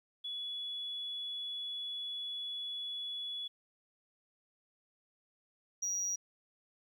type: tone pair in turn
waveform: sine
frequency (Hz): 3400 / 5755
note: G#7 / F#8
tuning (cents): +40 / -49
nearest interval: major sixth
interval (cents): 911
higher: second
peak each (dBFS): -37 / -31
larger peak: second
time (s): 0.24-3.48 / 5.82-6.16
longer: first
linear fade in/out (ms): 10
effects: tanh soft clip ceiling -30 dBFS + 12-bit